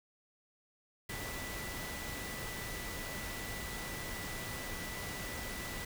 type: tone in noise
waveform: sine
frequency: 1975.5 Hz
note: B6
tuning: in tune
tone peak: -46 dBFS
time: 1.09-5.85 s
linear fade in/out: 5 ms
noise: pink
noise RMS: -42 dBFS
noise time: 1.09-5.85 s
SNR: -7 dB
effects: none